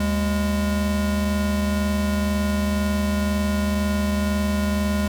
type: tone pair together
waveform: square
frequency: 75.6 / 204.8 Hz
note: D#2 / G#3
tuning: -49 / -24 cents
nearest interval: octave + perfect fourth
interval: 1725 cents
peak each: -25 / -22 dBFS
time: 0-5.08 s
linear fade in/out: 5 ms
effects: none